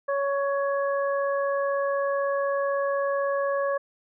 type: harmonic tone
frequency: 558 Hz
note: C#5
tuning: 11 cents sharp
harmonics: 1 / 2 / 3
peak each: -24 / -30 / -34 dBFS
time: 0.08-3.78 s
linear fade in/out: 10 ms
effects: none